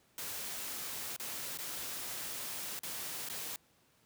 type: noise with dropouts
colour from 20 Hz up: white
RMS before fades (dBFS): -41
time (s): 0.18-3.56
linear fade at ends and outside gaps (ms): 1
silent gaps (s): 1.164-1.198 / 1.574-1.587 / 2.791-2.833 / 3.288-3.298
effects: pink hiss -69 dBFS RMS until 4.05 s + high-pass 80 Hz 12 dB/octave